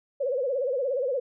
sine tone with vibrato, 525 Hz, C5, 6 cents sharp, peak -24 dBFS, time 0.2-1.2 s, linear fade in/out 10 ms, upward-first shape sine, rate 17 Hz, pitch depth 140 cents each way, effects none

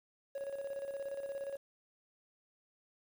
triangle tone with tremolo, 554 Hz, C#5, 1 cent flat, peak -34 dBFS, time 0.35-1.57 s, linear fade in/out 5 ms, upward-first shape square, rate 17 Hz, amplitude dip 55%, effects tanh soft clip ceiling -30 dBFS + 10-bit

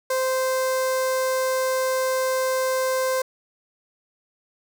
sawtooth tone with notch filter, 520 Hz, C5, 11 cents flat, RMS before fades -23 dBFS, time 0.1-3.22 s, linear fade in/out 5 ms, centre 2900 Hz, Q 1.2, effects none

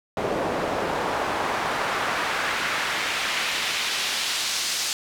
pink noise with band-pass filter sweep, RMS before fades -26 dBFS, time 0.17-4.93 s, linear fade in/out 0 ms, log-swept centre 520 to 5300 Hz, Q 1, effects none

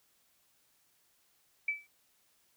sine tone with exponential decay, 2309 Hz, D7, 30 cents flat, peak -26 dBFS, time 1.68-1.87 s, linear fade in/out 5 ms, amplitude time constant 41 ms, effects white hiss -71 dBFS RMS until 2.56 s

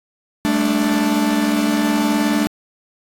45% pulse chord, G suspended second, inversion none, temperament equal with one note detuned, 200.7 / 220 / 293.7 Hz, G3 / A3 / D4, +41 / 0 / 0 cents, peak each -24 / -19 / -18 dBFS, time 0.45-2.47 s, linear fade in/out 0 ms, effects AAC 64 kbps

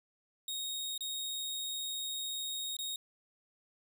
sawtooth tone with dropouts, 3743 Hz, A#7, 6 cents sharp, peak -33 dBFS, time 0.48-2.96 s, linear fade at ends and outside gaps 2 ms, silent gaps 0.978-1.007 / 2.767-2.788 s, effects none

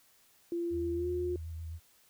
sine tone with pitch glide, 342.4 to 356.3 Hz, F4 to F4, -34 to +35 cents, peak -31 dBFS, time 0.52-1.36 s, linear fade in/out 2 ms, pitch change +69 cents, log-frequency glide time 0.96-1.07 s
sine tone with vibrato, 81.4 Hz, E2, 21 cents flat, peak -38 dBFS, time 0.7-1.8 s, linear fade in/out 50 ms, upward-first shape square, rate 7.9 Hz, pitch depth 27 cents each way
effects white hiss -65 dBFS RMS until 2.09 s

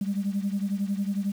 sine beating tone pair, 196.1 / 207.1 Hz, G3 / G#3, +1 / -5 cents, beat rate 11 Hz, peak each -26 / -29 dBFS, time 0.01-1.32 s, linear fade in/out 5 ms, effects tanh soft clip ceiling -19 dBFS + 8-bit

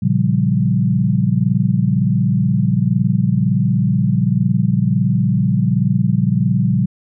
sine chord, G half-diminished seventh, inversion first, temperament equal, 116.54 / 138.59 / 174.61 / 196 Hz, Bb2 / Db3 / F3 / G3, 0 / 0 / 0 / 0 cents, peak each -18 dBFS, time 0.02-6.86 s, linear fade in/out 10 ms, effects none

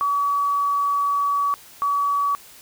sine tone pair in turn, 1138 / 1138 Hz, C#6 / C#6, +45 / +45 cents, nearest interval unison, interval 0 cents, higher neither, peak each -18 dBFS, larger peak neither, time 0.01-1.54 / 1.82-2.35 s, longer first, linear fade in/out 0 ms, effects white hiss -46 dBFS RMS until 2.61 s

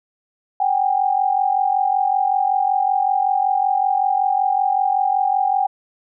sine tone pair together, 761 / 806.3 Hz, F#5 / G5, +48 / +49 cents, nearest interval minor second, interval 101 cents, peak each -18 dBFS, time 0.6-5.67 s, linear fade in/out 5 ms, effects none

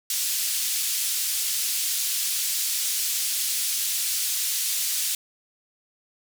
white band-pass noise, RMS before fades -26 dBFS, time 0.1-5.15 s, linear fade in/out 2 ms, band 3400 to 13000 Hz, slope 12 dB/octave, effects none

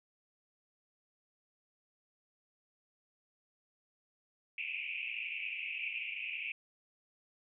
white band-pass noise, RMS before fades -40 dBFS, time 4.58-6.52 s, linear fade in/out 2 ms, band 2300 to 2700 Hz, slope 96 dB/octave, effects none

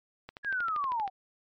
click train, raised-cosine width 0.3 ms, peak -26 dBFS, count 11, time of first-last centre 0.29-1.077 s, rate 12.7 Hz
sine linear sweep, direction down, 1688 to 740 Hz, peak -28 dBFS, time 0.43-1.1 s, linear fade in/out 50 ms
effects MP3 48 kbps

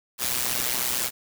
white noise with amplitude modulation, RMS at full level -23 dBFS, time 0.18-1.11 s, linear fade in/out 50 ms, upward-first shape sine, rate 124 Hz, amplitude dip 75%, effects none

